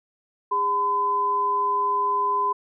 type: tone pair together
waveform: sine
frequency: 406.6 / 1013 Hz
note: G#4 / B5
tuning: -37 / +44 cents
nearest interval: octave + major third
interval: 1581 cents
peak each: -31 / -20 dBFS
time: 0.51-2.53 s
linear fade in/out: 10 ms
effects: none